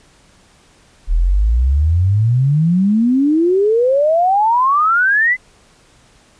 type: exponential sweep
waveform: sine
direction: up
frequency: 37.54 to 2054 Hz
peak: -10 dBFS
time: 1.07-5.37 s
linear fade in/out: 50 ms
effects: pink hiss -50 dBFS RMS until 6.39 s + resampled to 22050 Hz